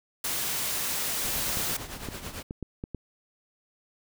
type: noise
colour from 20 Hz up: white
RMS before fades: -30 dBFS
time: 0.24-1.77 s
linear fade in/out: 5 ms
type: noise with tremolo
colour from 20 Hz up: pink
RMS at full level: -36 dBFS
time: 1.24-2.43 s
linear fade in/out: 10 ms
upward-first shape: triangle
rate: 9 Hz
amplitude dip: 70%
type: clicks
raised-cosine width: 3 ms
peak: -21 dBFS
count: 6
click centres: 1.572 / 2.087 / 2.509 / 2.627 / 2.839 / 2.947 s
effects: none